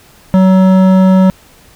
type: tone with hard clipping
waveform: sine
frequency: 188 Hz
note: F#3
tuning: 28 cents sharp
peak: -6 dBFS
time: 0.34-1.3 s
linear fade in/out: 0 ms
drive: 12 dB
effects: pink hiss -43 dBFS RMS until 1.75 s

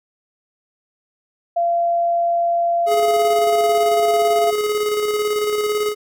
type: tone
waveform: sine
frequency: 686 Hz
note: F5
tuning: 31 cents flat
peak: -15 dBFS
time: 1.56-4.51 s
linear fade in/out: 10 ms
type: tone with tremolo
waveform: square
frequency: 420.6 Hz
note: G#4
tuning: 22 cents sharp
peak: -17 dBFS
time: 2.86-5.95 s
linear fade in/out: 50 ms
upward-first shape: square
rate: 18 Hz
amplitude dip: 35%
effects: none

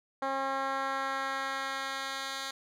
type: tone with band-pass filter sweep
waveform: 10% pulse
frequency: 270 Hz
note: C#4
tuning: 45 cents flat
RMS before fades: -34 dBFS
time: 0.22-2.51 s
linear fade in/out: 5 ms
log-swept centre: 810 to 3900 Hz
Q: 0.88
effects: none

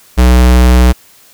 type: tone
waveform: square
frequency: 62 Hz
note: B1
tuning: 7 cents sharp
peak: -4 dBFS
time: 0.17-0.93 s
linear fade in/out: 20 ms
effects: white hiss -43 dBFS RMS until 1.33 s

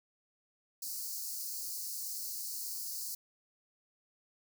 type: high-pass noise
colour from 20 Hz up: white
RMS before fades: -40 dBFS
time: 0.82-3.15 s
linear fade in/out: 5 ms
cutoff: 4300 Hz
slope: 96 dB/octave
effects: none

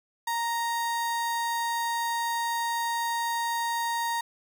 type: tone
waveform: 35% pulse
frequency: 932 Hz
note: A#5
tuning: 1 cent flat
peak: -25 dBFS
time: 0.27-4.21 s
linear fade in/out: 5 ms
effects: none

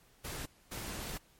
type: noise bursts at uneven times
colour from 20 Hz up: pink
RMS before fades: -41 dBFS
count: 2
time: 0.24-0.46 / 0.71-1.18 s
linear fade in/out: 10 ms
effects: pink hiss -65 dBFS RMS until 1.39 s + MP3 64 kbps

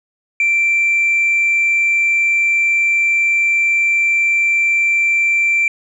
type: tone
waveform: sine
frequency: 2349 Hz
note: D7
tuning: in tune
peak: -10 dBFS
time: 0.4-5.68 s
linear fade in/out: 2 ms
effects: tanh soft clip ceiling -9 dBFS

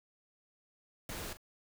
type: noise with echo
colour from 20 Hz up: pink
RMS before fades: -42 dBFS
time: 1.09-1.33 s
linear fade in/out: 2 ms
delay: 41 ms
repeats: 1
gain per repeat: -12 dB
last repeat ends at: 1.371 s
effects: none

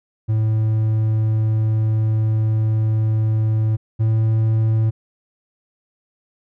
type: tone pair in turn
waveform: triangle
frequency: 109.5 / 110.77 Hz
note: A2 / A2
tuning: -8 / +12 cents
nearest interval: unison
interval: 20 cents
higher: second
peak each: -13 / -12 dBFS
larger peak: second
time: 0.28-3.77 / 3.99-4.91 s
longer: first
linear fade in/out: 20 ms
effects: none

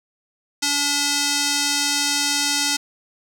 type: tone with band-pass filter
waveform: square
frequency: 286.9 Hz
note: D4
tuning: 40 cents flat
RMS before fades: -21 dBFS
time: 0.62-2.77 s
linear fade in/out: 10 ms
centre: 5700 Hz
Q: 1.3
effects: 7-bit

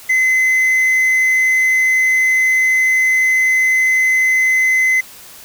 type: tone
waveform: triangle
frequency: 2043 Hz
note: C7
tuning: 42 cents flat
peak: -9 dBFS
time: 0.09-5.01 s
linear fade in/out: 10 ms
effects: white hiss -38 dBFS RMS until 5.44 s

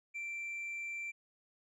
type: tone with tanh clipping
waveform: sine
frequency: 2349 Hz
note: D7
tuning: in tune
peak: -39 dBFS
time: 0.14-1.12 s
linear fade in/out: 20 ms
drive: 2 dB
effects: none

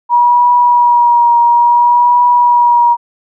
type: tone with vibrato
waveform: sine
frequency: 959 Hz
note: A#5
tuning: 49 cents sharp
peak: -5 dBFS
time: 0.09-2.97 s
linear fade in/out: 50 ms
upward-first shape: triangle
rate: 0.58 Hz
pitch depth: 25 cents each way
effects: none

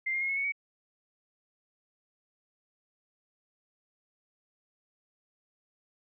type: tone with pitch steps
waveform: sine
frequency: 2093 / 2123 / 2154 / 2186 / 2217 / 2250 Hz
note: C7 / C7 / C7 / C#7 / C#7 / C#7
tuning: 0 / +25 / +50 / -25 / 0 / +25 cents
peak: -28 dBFS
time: 0.06-0.522 s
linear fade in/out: 10 ms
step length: 77 ms
effects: none

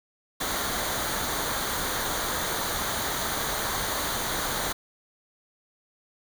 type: noise with comb filter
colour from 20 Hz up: pink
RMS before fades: -29 dBFS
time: 0.4-4.73 s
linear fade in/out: 10 ms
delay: 0.38 ms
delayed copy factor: -0.6
effects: none

